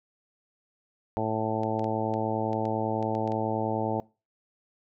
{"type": "harmonic tone", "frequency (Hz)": 110, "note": "A2", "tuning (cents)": 0, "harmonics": [1, 2, 3, 4, 5, 6, 7, 8], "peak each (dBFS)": [-34, -34, -34, -34, -34, -34, -34, -34], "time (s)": [1.17, 4], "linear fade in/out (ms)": 0}
{"type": "clicks", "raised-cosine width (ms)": 0.2, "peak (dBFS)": -29, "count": 10, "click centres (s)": [1.634, 1.794, 1.843, 2.139, 2.531, 2.654, 3.027, 3.151, 3.276, 3.32]}
{"effects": ["noise-tail reverb RT60 0.3 s tail -23 dB re dry"]}